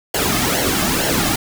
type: noise with flanger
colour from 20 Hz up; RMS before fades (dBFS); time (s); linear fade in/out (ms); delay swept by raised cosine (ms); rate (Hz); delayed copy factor
pink; -18; 0.14-1.36; 5; 0.81 to 2.11; 2.2; -0.7
effects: none